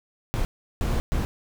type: noise bursts at uneven times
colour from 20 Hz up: brown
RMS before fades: -24 dBFS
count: 3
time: 0.34-0.45 / 0.81-1 / 1.12-1.25 s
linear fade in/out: 0 ms
effects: none